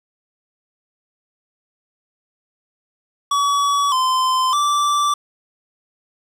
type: tone with pitch steps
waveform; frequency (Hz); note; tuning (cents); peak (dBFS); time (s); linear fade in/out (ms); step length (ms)
square; 1136 / 1032 / 1168; C#6 / C6 / D6; +42 / -24 / -10; -16; 3.31-5.14; 5; 610
effects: low-pass 9000 Hz 12 dB/octave + 7-bit